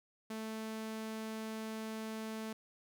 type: tone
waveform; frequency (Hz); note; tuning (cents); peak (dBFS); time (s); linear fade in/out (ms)
sawtooth; 220; A3; 0; -36; 0.3-2.53; 5
effects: none